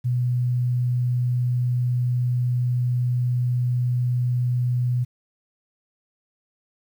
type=tone; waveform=sine; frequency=123.47 Hz; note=B2; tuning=in tune; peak=-19 dBFS; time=0.04-5.05 s; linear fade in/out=20 ms; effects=9-bit